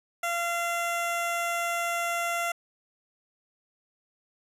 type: tone with notch filter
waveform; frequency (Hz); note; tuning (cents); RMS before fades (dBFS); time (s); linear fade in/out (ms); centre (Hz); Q
15% pulse; 687; F5; -29; -29; 0.23-2.52; 5; 4400; 2
effects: resampled to 32000 Hz

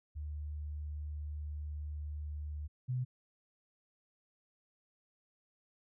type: tone pair in turn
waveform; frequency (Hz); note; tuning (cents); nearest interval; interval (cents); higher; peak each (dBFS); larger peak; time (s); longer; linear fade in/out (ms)
sine; 74.7 / 126.34; D2 / B2; +30 / +40; major sixth; 910; second; -38 / -32; second; 0.15-2.68 / 2.88-3.05; first; 20
effects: none

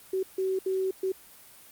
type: tone bursts at uneven times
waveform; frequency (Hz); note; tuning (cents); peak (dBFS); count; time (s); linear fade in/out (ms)
sine; 379.1; F#4; +42; -25; 4; 0.13-0.23 / 0.38-0.59 / 0.66-0.91 / 1.03-1.12; 5
effects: white hiss -52 dBFS RMS until 1.71 s + Opus 32 kbps

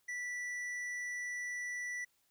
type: tone with hard clipping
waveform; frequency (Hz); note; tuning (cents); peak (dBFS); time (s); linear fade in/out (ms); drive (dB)
sine; 1964; B6; -10; -39; 0.08-2.05; 10; 7
effects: white hiss -75 dBFS RMS until 2.3 s

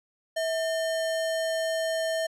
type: tone with sample-and-hold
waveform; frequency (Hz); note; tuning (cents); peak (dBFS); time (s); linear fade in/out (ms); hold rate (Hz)
sine; 649; E5; -27; -25; 0.36-2.27; 10; 2450
effects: low-pass 10000 Hz 12 dB/octave

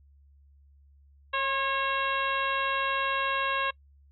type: harmonic tone with a mistuned harmonic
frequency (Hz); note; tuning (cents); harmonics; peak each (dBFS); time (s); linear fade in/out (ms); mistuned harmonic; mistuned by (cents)
546; C#5; -26; 1 / 2 / 3 / 4 / 5 / 6 / 7; -35 / -29 / -32 / -38 / -33 / -40 / -40; 1.33-3.71; 10; 2; -27
effects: noise-tail reverb RT60 0.1 s tail -25 dB re dry + added 70 Hz sine -55 dBFS peak until 4.11 s

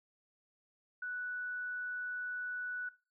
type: tone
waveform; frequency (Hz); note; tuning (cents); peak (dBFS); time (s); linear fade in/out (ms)
sine; 1480; F#6; 0; -37; 1.02-2.89; 5
effects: noise-tail reverb RT60 0.3 s tail -18 dB re dry

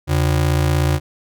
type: ring-modulated tone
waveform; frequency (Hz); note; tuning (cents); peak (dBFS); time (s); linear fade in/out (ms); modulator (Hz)
square; 110; A2; 0; -12; 0.07-1; 50; 28.3
effects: none

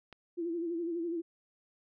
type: click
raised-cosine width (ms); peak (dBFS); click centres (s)
0.3; -32; 0.127
type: tone with vibrato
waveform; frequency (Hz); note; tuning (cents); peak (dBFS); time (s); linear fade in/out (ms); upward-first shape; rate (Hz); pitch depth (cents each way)
sine; 338.2; E4; +44; -32; 0.37-1.22; 20; sine; 12; 66
effects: none

